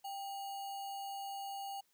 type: tone with sample-and-hold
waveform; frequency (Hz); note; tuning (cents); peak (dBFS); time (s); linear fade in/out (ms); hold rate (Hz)
sine; 790; G5; +13; -40; 0.04-1.81; 10; 3675
effects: white hiss -75 dBFS RMS until 1.93 s